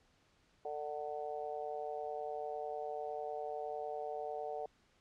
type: harmonic tone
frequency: 149.1 Hz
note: D3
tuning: 27 cents sharp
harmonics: 3 / 4 / 5 / 6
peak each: -43 / -44 / -42 / -56 dBFS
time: 0.65-4.66 s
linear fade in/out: 2 ms
effects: pink hiss -71 dBFS RMS until 5 s + low-pass 6000 Hz 12 dB/octave